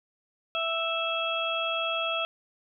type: harmonic tone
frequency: 659.3 Hz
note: E5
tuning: in tune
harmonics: 1 / 2 / 4 / 5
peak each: -32 / -32 / -32 / -32 dBFS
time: 0.55-2.25 s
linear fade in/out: 0 ms
effects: none